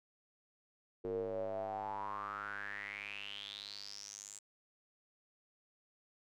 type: tone with band-pass filter sweep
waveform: square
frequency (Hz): 50.8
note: G#1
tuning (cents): -38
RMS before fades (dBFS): -43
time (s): 1.04-4.39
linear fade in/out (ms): 5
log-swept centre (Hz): 410 to 7700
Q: 8.6
effects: none